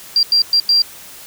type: tone bursts at uneven times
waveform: sine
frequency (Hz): 4743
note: D8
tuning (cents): +16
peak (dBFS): -9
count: 4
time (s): 0.16-0.23 / 0.32-0.42 / 0.53-0.6 / 0.69-0.82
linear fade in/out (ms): 2
effects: white hiss -37 dBFS RMS until 1.26 s